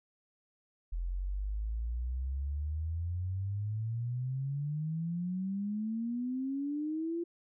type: exponential sweep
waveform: sine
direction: up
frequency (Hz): 42 to 345.5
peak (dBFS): -32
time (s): 0.92-7.24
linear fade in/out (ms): 10
effects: none